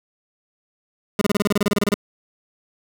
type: tone bursts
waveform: 25% pulse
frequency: 204.6 Hz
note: G#3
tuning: 26 cents flat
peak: -12 dBFS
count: 15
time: 1.19-1.942 s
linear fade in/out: 2 ms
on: 24 ms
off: 28 ms
effects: none